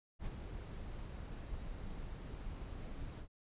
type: noise with ADSR envelope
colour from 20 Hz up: brown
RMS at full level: -39 dBFS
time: 0.19-3.28 s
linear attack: 72 ms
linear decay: 22 ms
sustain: -6 dB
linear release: 81 ms
effects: resampled to 8000 Hz